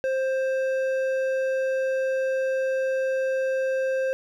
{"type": "tone with hard clipping", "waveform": "sine", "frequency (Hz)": 527, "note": "C5", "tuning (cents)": 12, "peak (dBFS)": -24, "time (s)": [0.04, 4.13], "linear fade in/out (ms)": 0, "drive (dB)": 8, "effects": []}